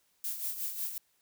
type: noise with tremolo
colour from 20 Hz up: violet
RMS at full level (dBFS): -34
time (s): 0.24-0.98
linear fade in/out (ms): 2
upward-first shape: sine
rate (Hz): 5.5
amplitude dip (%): 60
effects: white hiss -72 dBFS RMS until 1.21 s